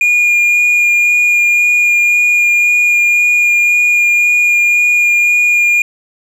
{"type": "tone with vibrato", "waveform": "triangle", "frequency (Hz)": 2427, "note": "D#7", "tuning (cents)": -44, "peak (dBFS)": -6, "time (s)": [0.01, 5.82], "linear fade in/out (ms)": 2, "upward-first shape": "sine", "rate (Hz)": 1.9, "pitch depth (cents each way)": 9, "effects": []}